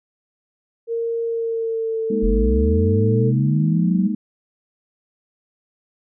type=tone with pitch glide; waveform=sine; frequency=461.7 to 446.7 Hz; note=A#4 to A4; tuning=-17 to +26 cents; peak=-20 dBFS; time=0.87-3.33 s; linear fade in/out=50 ms; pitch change=-57 cents; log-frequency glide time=1.24-1.99 s
type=chord; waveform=sine; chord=Ab suspended second; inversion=none; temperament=just; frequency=207.7 / 233.6 / 311.5 Hz; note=Ab3 / Bb3 / Eb4; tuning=0 / +4 / +2 cents; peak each=-22 / -25 / -28 dBFS; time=2.1-4.15 s; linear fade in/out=5 ms
type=linear sweep; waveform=sine; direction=up; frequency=38.89 to 193.2 Hz; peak=-16 dBFS; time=2.22-4.08 s; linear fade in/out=20 ms
effects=none